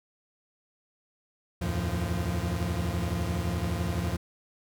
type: tone cluster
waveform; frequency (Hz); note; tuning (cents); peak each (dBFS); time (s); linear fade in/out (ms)
40% pulse; 77.7 / 89.5 / 111.3 / 173.1; D#2 / F2 / A2 / F3; -2 / +43 / +20 / -15; -32 / -32 / -34 / -32; 1.61-4.17; 10
effects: none